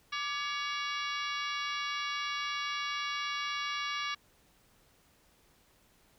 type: harmonic tone with a mistuned harmonic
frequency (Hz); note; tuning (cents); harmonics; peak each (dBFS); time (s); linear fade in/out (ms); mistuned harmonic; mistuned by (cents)
563; C#5; +27; 2 / 3 / 4 / 5 / 6 / 7 / 8 / 9 / 10; -37 / -41 / -39 / -42 / -43 / -44 / -49 / -51 / -49; 0.12-4.15; 10; 2; +77
effects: pink hiss -66 dBFS RMS until 6.18 s